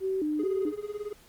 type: tone with vibrato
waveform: sine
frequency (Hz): 339.8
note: F4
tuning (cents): -47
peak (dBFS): -26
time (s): 0-0.73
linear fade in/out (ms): 50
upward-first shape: square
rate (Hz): 2.3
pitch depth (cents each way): 200
type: tone with tremolo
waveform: triangle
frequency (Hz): 416.1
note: G#4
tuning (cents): +3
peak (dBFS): -28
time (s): 0.39-1.13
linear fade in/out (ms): 5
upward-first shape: sine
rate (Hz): 18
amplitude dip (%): 85
effects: pink hiss -57 dBFS RMS until 1.28 s + Opus 32 kbps